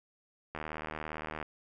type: click train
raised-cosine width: 0.5 ms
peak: -23 dBFS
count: 69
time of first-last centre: 0.55-1.427 s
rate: 77.5 Hz
effects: none